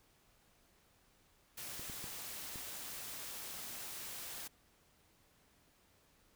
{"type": "noise", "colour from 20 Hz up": "white", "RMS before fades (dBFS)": -46, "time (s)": [1.57, 4.48], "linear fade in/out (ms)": 10}
{"type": "clicks", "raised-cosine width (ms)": 3, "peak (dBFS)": -36, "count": 4, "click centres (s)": [1.795, 1.898, 2.042, 2.558]}
{"effects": ["pink hiss -70 dBFS RMS until 6.35 s"]}